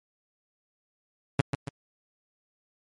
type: tone with echo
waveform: sawtooth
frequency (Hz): 138.59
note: C#3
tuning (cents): 0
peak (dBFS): -13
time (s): 1.39-1.41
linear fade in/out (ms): 5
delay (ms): 140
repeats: 2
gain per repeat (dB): -7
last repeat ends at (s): 1.69
effects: MP3 48 kbps